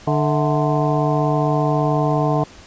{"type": "harmonic tone with a mistuned harmonic", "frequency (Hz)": 148.7, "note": "D3", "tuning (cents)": 22, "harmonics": [1, 2, 3, 4, 5, 6, 7], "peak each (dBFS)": [-19, -23, -24, -23, -24, -28, -27], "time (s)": [0.07, 2.44], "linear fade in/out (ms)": 5, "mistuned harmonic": 4, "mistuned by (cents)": 150, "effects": ["pink hiss -43 dBFS RMS until 2.66 s", "resampled to 16000 Hz"]}